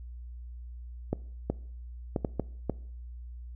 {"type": "clicks", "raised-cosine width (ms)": 2, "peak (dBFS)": -14, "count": 6, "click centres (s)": [1.13, 1.5, 2.162, 2.248, 2.397, 2.697], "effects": ["noise-tail reverb RT60 0.6 s tail -22 dB re dry", "added 60 Hz sine -40 dBFS peak until 3.55 s"]}